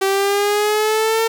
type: linear sweep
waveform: sawtooth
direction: up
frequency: 385.5 to 453.2 Hz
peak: -11 dBFS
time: 0.01-1.28 s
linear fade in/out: 10 ms
effects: 8-bit